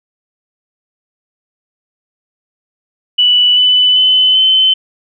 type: tone with pitch steps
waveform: sine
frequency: 2962 / 2995 / 3028 / 3061 Hz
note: F#7 / F#7 / F#7 / G7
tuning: +1 / +20 / +39 / -42 cents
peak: -6 dBFS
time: 3.18-4.74 s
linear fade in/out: 10 ms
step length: 390 ms
effects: none